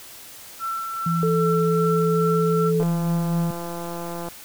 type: tone with tremolo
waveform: sine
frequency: 1342 Hz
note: E6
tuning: 31 cents sharp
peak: -24 dBFS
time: 0.59-2.72 s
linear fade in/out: 50 ms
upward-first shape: sine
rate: 2.5 Hz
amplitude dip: 35%
type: tone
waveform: sine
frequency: 167 Hz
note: E3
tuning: 23 cents sharp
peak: -20 dBFS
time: 1.06-3.51 s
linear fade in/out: 5 ms
type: tone with pitch glide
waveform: sine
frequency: 440 to 436 Hz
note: A4 to A4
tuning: 0 to -16 cents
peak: -20 dBFS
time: 1.23-2.83 s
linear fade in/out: 0 ms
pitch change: -16 cents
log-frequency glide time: 1.38-1.46 s
type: click train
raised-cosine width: 1 ms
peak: -19 dBFS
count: 255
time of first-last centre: 2.8-4.285 s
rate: 171 Hz
effects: white hiss -42 dBFS RMS until 4.44 s